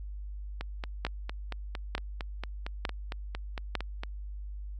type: two click trains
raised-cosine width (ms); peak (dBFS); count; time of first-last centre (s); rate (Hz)
0.3; -13 / -20; 4 / 16; 1.05-3.753 / 0.61-4.035; 1.11 / 4.38
effects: added 50 Hz sine -37 dBFS peak until 4.79 s

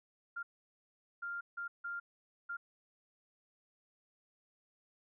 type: tone bursts at uneven times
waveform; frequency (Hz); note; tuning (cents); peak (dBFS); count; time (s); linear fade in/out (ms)
sine; 1396.9; F6; 0; -38; 5; 0.36-0.43 / 1.22-1.41 / 1.57-1.68 / 1.84-2 / 2.49-2.57; 10
effects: none

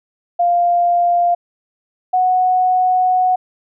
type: tone pair in turn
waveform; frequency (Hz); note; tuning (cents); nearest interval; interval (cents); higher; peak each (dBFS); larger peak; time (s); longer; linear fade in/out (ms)
sine; 698.5 / 736.8; F5 / F#5; 0 / -7; minor second; 93; second; -11; neither; 0.39-1.35 / 2.13-3.36; second; 10
effects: none

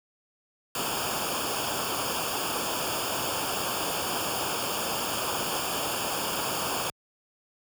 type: noise with comb filter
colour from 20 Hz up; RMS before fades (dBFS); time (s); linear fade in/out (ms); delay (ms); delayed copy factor
pink; -30; 0.75-6.9; 2; 0.5; -0.85
effects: high-pass 60 Hz 12 dB/octave

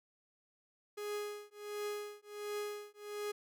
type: tone with tremolo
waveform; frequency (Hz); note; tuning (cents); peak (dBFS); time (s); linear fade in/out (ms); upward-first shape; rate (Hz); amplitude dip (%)
45% pulse; 415.3; G#4; 0; -36; 0.97-3.32; 10; triangle; 1.4; 100
effects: none

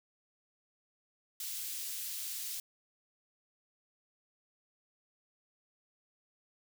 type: high-pass noise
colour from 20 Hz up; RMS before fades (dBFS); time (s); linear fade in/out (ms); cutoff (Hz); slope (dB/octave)
white; -40; 1.4-2.6; 2; 3300; 12
effects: none

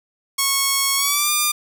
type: tone with pitch glide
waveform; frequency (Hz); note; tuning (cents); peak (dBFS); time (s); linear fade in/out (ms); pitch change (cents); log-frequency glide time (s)
5% pulse; 1100 to 1199.6; C#6 to D6; -14 to +36; -5; 0.38-1.52; 10; +150; 0.96-1.3
effects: none

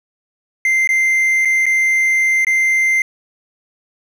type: tone with dropouts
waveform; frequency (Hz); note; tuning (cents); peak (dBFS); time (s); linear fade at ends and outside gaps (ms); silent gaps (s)
triangle; 2086; C7; -6; -10; 0.65-3.02; 2; 0.874-0.89 / 1.45-1.454 / 1.657-1.664 / 2.448-2.468
effects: none

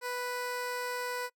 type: tone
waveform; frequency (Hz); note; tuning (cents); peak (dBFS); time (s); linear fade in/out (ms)
15% pulse; 493.9; B4; 0; -27; 0.01-1.3; 50
effects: noise-tail reverb RT60 0.1 s tail -25 dB re dry

